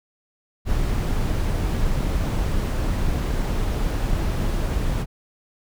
brown noise, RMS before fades -22 dBFS, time 0.65-5.06 s, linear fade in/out 50 ms, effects none

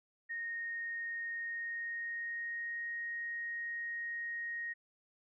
sine tone with pitch glide, 1856 to 1871.1 Hz, A#6 to A#6, -8 to +6 cents, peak -37 dBFS, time 0.29-4.74 s, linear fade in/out 20 ms, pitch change +14 cents, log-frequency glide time 1.34-2.88 s, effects none

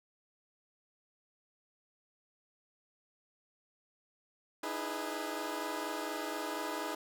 15% pulse chord, E major seventh, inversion third, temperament equal with one note detuned, 305.4 / 329.6 / 415.3 / 493.9 Hz, D#4 / E4 / G#4 / B4, -32 / 0 / 0 / 0 cents, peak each -34 / -36 / -35 / -38 dBFS, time 4.63-6.95 s, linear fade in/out 5 ms, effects none

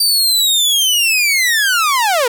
sawtooth linear sweep, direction down, 4677 to 452.1 Hz, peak -8 dBFS, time 0-2.28 s, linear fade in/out 5 ms, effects none

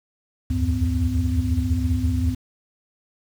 sine tone cluster, 70.4 / 79.4 / 85.1 / 100.7 / 254.1 Hz, C#2 / D#2 / F2 / G2 / B3, +27 / +36 / -44 / +47 / +49 cents, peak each -25 dBFS, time 0.5-2.35 s, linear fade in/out 10 ms, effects tanh soft clip ceiling -8 dBFS + 7-bit

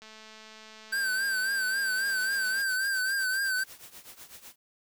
click train, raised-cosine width 0.2 ms, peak -32 dBFS, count 567, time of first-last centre 0.02-2.616 s, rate 218 Hz
square tone with vibrato, 1556 Hz, G6, 13 cents flat, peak -27 dBFS, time 0.92-3.64 s, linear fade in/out 10 ms, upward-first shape triangle, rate 3.7 Hz, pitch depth 71 cents each way
white noise with tremolo, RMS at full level -45 dBFS, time 1.94-4.56 s, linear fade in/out 50 ms, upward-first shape triangle, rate 8 Hz, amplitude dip 85%
effects none

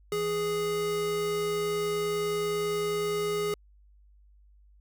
square tone pair together, 164.98 / 415.3 Hz, E3 / G#4, +2 / 0 cents, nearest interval octave + major third, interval 1598 cents, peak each -40 / -28 dBFS, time 0.12-3.54 s, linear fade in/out 2 ms, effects added 50 Hz sine -55 dBFS peak until 4.8 s

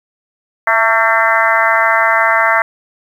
harmonic tone with a mistuned harmonic, 225.9 Hz, A3, 46 cents sharp, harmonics 3 / 4 / 5 / 6 / 7 / 8 / 9, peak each -17 / -17 / -17 / -17 / -17 / -17 / -17 dBFS, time 0.67-2.62 s, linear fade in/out 2 ms, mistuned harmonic 3, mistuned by -30 cents, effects 7-bit

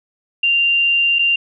sine tone with dropouts, 2782 Hz, F7, 7 cents flat, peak -12 dBFS, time 0.43-1.36 s, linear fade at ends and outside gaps 5 ms, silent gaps 1.187-1.191 s, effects none

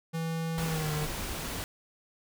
square tone with pitch glide, 163.7 to 150.98 Hz, E3 to D3, -12 to +48 cents, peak -31 dBFS, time 0.13-1.07 s, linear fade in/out 20 ms, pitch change -140 cents, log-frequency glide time 0.65-0.93 s
pink noise, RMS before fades -36 dBFS, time 0.58-1.64 s, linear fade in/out 0 ms
effects none

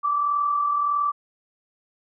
sine tone pair together, 1162.4 / 1204 Hz, D6 / D6, -18 / +43 cents, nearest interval minor second, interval 61 cents, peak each -20 / -31 dBFS, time 0.03-1.12 s, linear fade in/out 20 ms, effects none

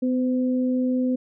sine tone pair together, 252.9 / 511 Hz, B3 / C5, +41 / -41 cents, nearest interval octave, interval 1218 cents, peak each -20 / -29 dBFS, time 0.02-1.16 s, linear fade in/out 10 ms, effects none

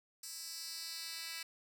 10% pulse tone with high-pass filter sweep, 328.8 Hz, E4, 4 cents flat, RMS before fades -45 dBFS, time 0.23-1.43 s, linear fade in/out 5 ms, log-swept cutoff 6500 to 3000 Hz, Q 1.8, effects none

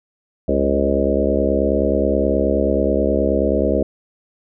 harmonic tone with a mistuned harmonic, 69.4 Hz, C#2, 3 cents sharp, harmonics 1 / 3 / 4 / 5 / 6 / 7 / 8 / 9, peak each -23 / -23 / -23 / -23 / -23 / -23 / -23 / -23 dBFS, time 0.48-3.83 s, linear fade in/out 5 ms, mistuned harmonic 8, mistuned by -28 cents, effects none

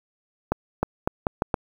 accelerating click train, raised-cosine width 1 ms, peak -7 dBFS, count 6, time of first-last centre 0.52-1.542 s, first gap 310 ms, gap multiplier 0.79, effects 7-bit

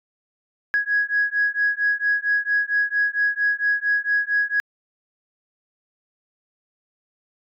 sine beating tone pair, 1661.2 / 1665.6 Hz, G#6 / G#6, 0 / +5 cents, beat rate 4.4 Hz, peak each -21 dBFS, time 0.74-4.6 s, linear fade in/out 0 ms, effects tanh soft clip ceiling -11 dBFS

